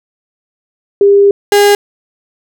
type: tone pair in turn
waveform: sine / 35% pulse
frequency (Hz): 401.2 / 408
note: G4 / G#4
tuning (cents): +40 / -31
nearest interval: unison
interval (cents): 29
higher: second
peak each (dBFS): -3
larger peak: neither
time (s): 1.01-1.31 / 1.52-1.75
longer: first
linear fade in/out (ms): 2
effects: none